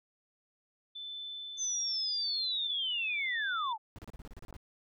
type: tone with tremolo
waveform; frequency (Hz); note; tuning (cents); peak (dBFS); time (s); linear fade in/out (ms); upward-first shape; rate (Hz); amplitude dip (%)
sine; 3520; A7; 0; -39; 0.95-3.73; 10; sine; 0.89; 30
type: linear sweep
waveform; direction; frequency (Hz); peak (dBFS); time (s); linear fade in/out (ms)
sine; down; 6260 to 820; -31; 1.57-3.78; 50
type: noise bursts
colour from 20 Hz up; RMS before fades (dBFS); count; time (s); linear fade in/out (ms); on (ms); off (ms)
brown; -46; 11; 3.96-4.566; 0; 26; 32
type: clicks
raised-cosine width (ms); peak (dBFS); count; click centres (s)
1; -33; 2; 4.094 / 4.527
effects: none